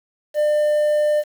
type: tone with quantisation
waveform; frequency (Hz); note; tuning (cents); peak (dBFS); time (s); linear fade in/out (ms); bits
triangle; 599; D5; +34; -13; 0.34-1.24; 50; 7
effects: none